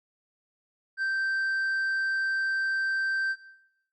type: tone with tanh clipping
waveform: sine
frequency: 1563 Hz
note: G6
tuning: 6 cents flat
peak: -26 dBFS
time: 0.97-3.36 s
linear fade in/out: 50 ms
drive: 3 dB
effects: noise-tail reverb RT60 0.9 s tail -17 dB re dry + Opus 48 kbps